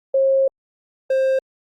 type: tone pair in turn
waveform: sine / triangle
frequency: 538 / 529.4 Hz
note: C5 / C5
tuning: +48 / +20 cents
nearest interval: unison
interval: 28 cents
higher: first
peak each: -13 dBFS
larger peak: neither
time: 0.14-0.48 / 1.1-1.39 s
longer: first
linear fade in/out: 5 ms
effects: Opus 48 kbps